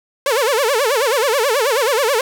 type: tone with vibrato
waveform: sawtooth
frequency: 501 Hz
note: B4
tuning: 25 cents sharp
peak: -10 dBFS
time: 0.26-2.21 s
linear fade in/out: 2 ms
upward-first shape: sine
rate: 9.3 Hz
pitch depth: 260 cents each way
effects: none